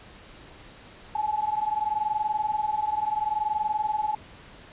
sine tone pair together, 842.3 / 863 Hz, G#5 / A5, +24 / -34 cents, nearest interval unison, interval 42 cents, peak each -27 dBFS, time 1.15-4.15 s, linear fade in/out 5 ms, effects pink hiss -48 dBFS RMS until 4.72 s + resampled to 8000 Hz

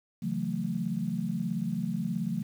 sine chord, F# minor seventh, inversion second, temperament just, 138.75 / 166.5 / 185 / 222 Hz, C#3 / E3 / F#3 / A3, +2 / +18 / 0 / +16 cents, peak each -38 / -34 / -33 / -33 dBFS, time 0.22-2.43 s, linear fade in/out 10 ms, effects 9-bit

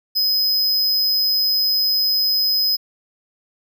square tone, 5050 Hz, D#8, 25 cents sharp, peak -16 dBFS, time 0.15-2.77 s, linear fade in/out 20 ms, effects none

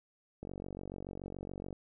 click train, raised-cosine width 2 ms, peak -29 dBFS, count 62, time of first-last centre 0.43-1.728 s, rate 47 Hz, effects none

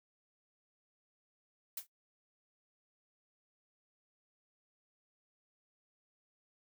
blue noise with exponential decay, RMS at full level -35 dBFS, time 1.77-1.87 s, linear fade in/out 5 ms, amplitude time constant 21 ms, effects noise-tail reverb RT60 0.1 s tail -17 dB re dry

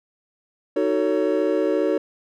triangle chord, D# half-diminished seventh, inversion none, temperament just, 311.1 / 373.4 / 448 / 560 Hz, D#4 / F#4 / A4 / C#5, 0 / +16 / +31 / +18 cents, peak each -22 dBFS, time 0.76-1.98 s, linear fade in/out 5 ms, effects none

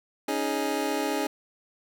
25% pulse chord, C# suspended second, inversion none, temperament just, 277.2 / 311.8 / 415.8 Hz, C#4 / D#4 / G#4, 0 / +4 / +2 cents, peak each -27 dBFS, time 0.28-1.27 s, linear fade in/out 5 ms, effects none

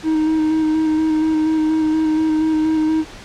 triangle tone with vibrato, 313.6 Hz, D#4, 14 cents sharp, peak -12 dBFS, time 0.03-3.05 s, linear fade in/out 50 ms, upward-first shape square, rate 4.2 Hz, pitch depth 15 cents each way, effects pink hiss -37 dBFS RMS until 3.24 s + low-pass 6000 Hz 12 dB/octave

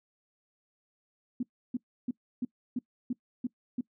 sine tone bursts, 246.9 Hz, B3, in tune, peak -28 dBFS, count 8, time 1.4-3.81 s, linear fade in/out 5 ms, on 30 ms, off 310 ms, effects noise-tail reverb RT60 0.1 s tail -23 dB re dry

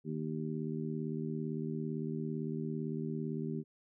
harmonic tone, 77.78 Hz, D#2, in tune, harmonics 2 / 3 / 4 / 5, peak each -38 / -39 / -44 / -42 dBFS, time 0.04-3.64 s, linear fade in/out 50 ms, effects none

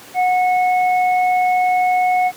sine tone pair together, 731.8 / 2193 Hz, F#5 / C#7, -19 / -19 cents, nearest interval octave + perfect fifth, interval 1900 cents, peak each -13 / -23 dBFS, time 0.14-2.32 s, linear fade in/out 50 ms, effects pink hiss -39 dBFS RMS until 2.36 s + high-pass 200 Hz 12 dB/octave

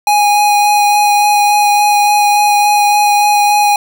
square tone with vibrato, 827 Hz, G#5, 8 cents flat, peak -8 dBFS, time 0.07-3.76 s, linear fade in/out 2 ms, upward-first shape sine, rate 3.5 Hz, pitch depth 10 cents each way, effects none

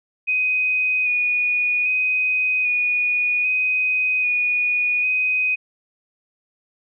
sine tone with vibrato, 2484 Hz, D#7, 3 cents flat, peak -17 dBFS, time 0.27-5.56 s, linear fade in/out 20 ms, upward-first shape square, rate 0.63 Hz, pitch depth 16 cents each way, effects none

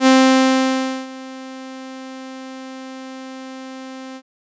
sawtooth tone with ADSR envelope, 262.3 Hz, C4, 4 cents sharp, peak -4 dBFS, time 0-4.22 s, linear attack 65 ms, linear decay 1000 ms, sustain -23 dB, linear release 59 ms, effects resampled to 16000 Hz

